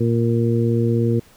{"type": "harmonic tone", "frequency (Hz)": 116.54, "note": "A#2", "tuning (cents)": 0, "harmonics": [1, 2, 3, 4], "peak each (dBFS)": [-18, -21, -23, -24], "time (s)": [0, 1.2], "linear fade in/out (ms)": 10, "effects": ["pink hiss -51 dBFS RMS until 1.36 s"]}